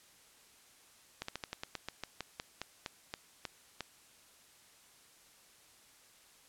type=slowing click train; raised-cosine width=0.2 ms; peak=-21 dBFS; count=16; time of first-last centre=1.22-3.807 s; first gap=64 ms; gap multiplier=1.13; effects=white hiss -62 dBFS RMS until 6.48 s + low-pass 11000 Hz 12 dB/octave